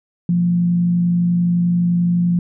sine tone with frequency modulation, 174.61 Hz, F3, in tune, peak -13 dBFS, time 0.29-2.39 s, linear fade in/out 2 ms, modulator 51.6 Hz, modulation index 0.24, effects none

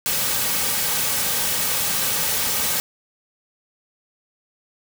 white noise with comb filter, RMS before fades -22 dBFS, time 0.06-2.8 s, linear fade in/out 0 ms, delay 2.9 ms, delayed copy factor -0.5, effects none

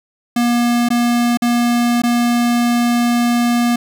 square tone with dropouts, 239 Hz, A#3, 43 cents sharp, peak -13 dBFS, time 0.36-3.76 s, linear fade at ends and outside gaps 5 ms, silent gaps 0.888-0.903 / 1.373-1.42 / 2.02-2.035 s, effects none

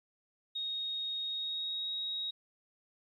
sine tone with pitch glide, 3737 to 3789 Hz, A#7 to A#7, +4 to +27 cents, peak -34 dBFS, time 0.55-2.31 s, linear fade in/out 10 ms, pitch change +23 cents, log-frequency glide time 1.21-1.91 s, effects 12-bit

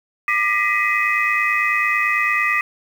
sine tone cluster, 1198 / 1917 / 2026 / 2519 Hz, D6 / A#6 / B6 / D#7, +34 / +48 / +44 / +21 cents, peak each -21 dBFS, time 0.28-2.61 s, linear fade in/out 2 ms, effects tanh soft clip ceiling -6 dBFS + 7-bit

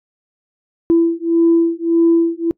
sine beating tone pair, 333.3 / 335 Hz, E4 / E4, +19 / +28 cents, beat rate 1.7 Hz, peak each -13 dBFS, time 0.9-2.51 s, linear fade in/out 0 ms, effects noise-tail reverb RT60 0.1 s tail -25 dB re dry + tanh soft clip ceiling -4 dBFS

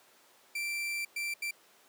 40% pulse tone bursts at uneven times, 2349 Hz, D7, in tune, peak -32 dBFS, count 3, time 0.55-1.05 / 1.16-1.34 / 1.42-1.51 s, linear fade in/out 5 ms, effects pink hiss -61 dBFS RMS until 1.88 s + high-pass 400 Hz 12 dB/octave

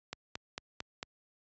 click train, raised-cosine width 0.2 ms, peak -20 dBFS, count 5, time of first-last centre 0.13-1.029 s, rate 4.45 Hz, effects high-pass 60 Hz 12 dB/octave + resampled to 16000 Hz

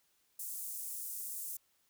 pink high-pass noise, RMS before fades -42 dBFS, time 0.39-1.57 s, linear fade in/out 5 ms, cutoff 8300 Hz, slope 24 dB/octave, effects white hiss -74 dBFS RMS until 1.89 s

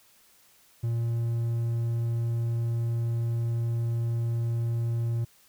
triangle tone, 116.54 Hz, A#2, in tune, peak -23 dBFS, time 0.83-5.25 s, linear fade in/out 10 ms, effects white hiss -60 dBFS RMS until 5.48 s

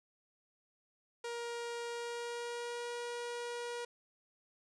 sawtooth tone with pitch glide, 472.1 to 478.7 Hz, A#4 to A#4, +22 to +46 cents, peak -35 dBFS, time 1.24-3.85 s, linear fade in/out 5 ms, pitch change +24 cents, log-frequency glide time 1.88-2.9 s, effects resampled to 22050 Hz + 12-bit

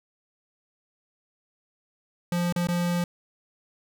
square tone with dropouts, 174.61 Hz, F3, in tune, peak -24 dBFS, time 2.32-3.04 s, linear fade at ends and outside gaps 2 ms, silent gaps 2.525-2.561 / 2.671-2.686 s, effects none

